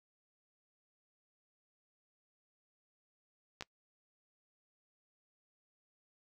clicks, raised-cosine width 0.2 ms, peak -24 dBFS, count 2, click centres 3.609 / 3.624 s, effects noise-tail reverb RT60 0.1 s tail -24 dB re dry

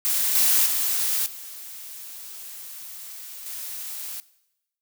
blue noise with level steps, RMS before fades -23 / -19 / -24 / -39 / -34 dBFS, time 0.05-4.2 s, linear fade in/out 0 ms, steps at 0.35 / 0.66 / 1.26 / 3.46 s, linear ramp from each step 2 ms, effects noise-tail reverb RT60 0.9 s tail -19 dB re dry

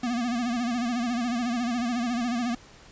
square tone with vibrato, 240 Hz, B3, 49 cents flat, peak -26 dBFS, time 0.03-2.55 s, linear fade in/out 5 ms, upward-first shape sine, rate 14 Hz, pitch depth 82 cents each way, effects pink hiss -51 dBFS RMS until 2.91 s + resampled to 16000 Hz

